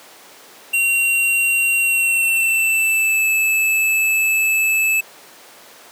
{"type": "tone with pitch glide", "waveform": "square", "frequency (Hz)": [2751, 2615], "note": ["F7", "E7"], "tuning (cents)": [-27, -15], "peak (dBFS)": -15, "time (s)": [0.73, 5.01], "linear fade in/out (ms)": 10, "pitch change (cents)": -88, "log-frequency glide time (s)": [1.78, 3.27], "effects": ["pink hiss -42 dBFS RMS until 5.91 s", "high-pass 400 Hz 12 dB/octave"]}